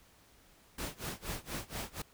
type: noise with tremolo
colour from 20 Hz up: pink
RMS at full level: -38 dBFS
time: 0.78-2.02 s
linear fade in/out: 5 ms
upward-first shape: sine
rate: 4.2 Hz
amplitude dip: 95%
effects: pink hiss -63 dBFS RMS until 2.13 s

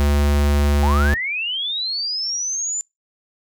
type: tone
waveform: square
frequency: 72.3 Hz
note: D2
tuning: 27 cents flat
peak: -15 dBFS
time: 0-1.14 s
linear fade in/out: 0 ms
type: linear sweep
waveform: sine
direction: up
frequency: 784 to 7160 Hz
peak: -21 dBFS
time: 0.83-2.81 s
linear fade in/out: 0 ms
effects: noise-tail reverb RT60 0.2 s tail -26 dB re dry

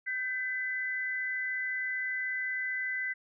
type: tone pair together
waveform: sine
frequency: 1560.7 / 2006 Hz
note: G6 / B6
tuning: -8 / +26 cents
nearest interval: major third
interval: 434 cents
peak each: -36 / -32 dBFS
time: 0.06-3.14 s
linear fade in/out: 20 ms
effects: none

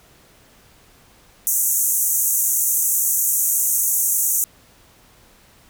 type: band-pass noise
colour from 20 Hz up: white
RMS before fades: -19 dBFS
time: 1.47-4.44 s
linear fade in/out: 0 ms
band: 6100 to 16000 Hz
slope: 96 dB/octave
effects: pink hiss -52 dBFS RMS until 5.69 s

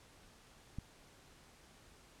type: click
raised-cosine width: 5 ms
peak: -29 dBFS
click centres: 0.786 s
effects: pink hiss -62 dBFS RMS until 2.2 s + low-pass 10000 Hz 12 dB/octave

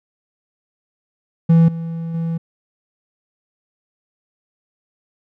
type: tone with level steps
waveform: triangle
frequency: 165.4 Hz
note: E3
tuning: 6 cents sharp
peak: -6 / -21 / -17 dBFS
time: 1.49-2.38 s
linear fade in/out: 10 ms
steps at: 1.68 / 2.14 s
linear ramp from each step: 5 ms
effects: none

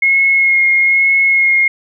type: tone with vibrato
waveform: sine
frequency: 2160 Hz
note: C#7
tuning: 45 cents flat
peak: -8 dBFS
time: 0.02-1.68 s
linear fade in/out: 5 ms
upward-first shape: sine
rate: 1.1 Hz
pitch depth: 15 cents each way
effects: none

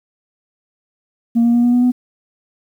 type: tone with pitch steps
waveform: sine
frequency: 233.1 / 236.1 / 239.1 / 242.2 / 245.3 / 248.4 Hz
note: A#3 / A#3 / A#3 / B3 / B3 / B3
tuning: 0 / +22 / +44 / -34 / -12 / +10 cents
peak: -8 dBFS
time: 1.35-1.92 s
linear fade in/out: 20 ms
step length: 95 ms
effects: tanh soft clip ceiling -8 dBFS + 8-bit

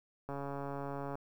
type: click train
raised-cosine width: 1 ms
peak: -27 dBFS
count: 122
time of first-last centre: 0.29-1.154 s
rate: 140 Hz
effects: 10-bit

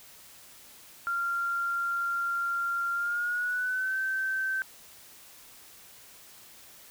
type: tone with pitch glide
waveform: sine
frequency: 1386 to 1546.8 Hz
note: F6 to G6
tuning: -14 to -24 cents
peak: -27 dBFS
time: 1.07-4.62 s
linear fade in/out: 0 ms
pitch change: +190 cents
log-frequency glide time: 2.93-3.98 s
effects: white hiss -52 dBFS RMS until 6.9 s

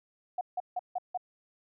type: tone bursts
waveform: sine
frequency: 727 Hz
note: F#5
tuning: 31 cents flat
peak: -29 dBFS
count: 5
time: 0.38-1.175 s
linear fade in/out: 5 ms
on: 31 ms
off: 160 ms
effects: none

